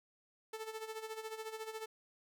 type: tone with tremolo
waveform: sawtooth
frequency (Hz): 440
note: A4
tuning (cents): 0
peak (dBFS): -36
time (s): 0.53-1.86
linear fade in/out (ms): 5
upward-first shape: sine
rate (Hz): 14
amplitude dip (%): 70
effects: none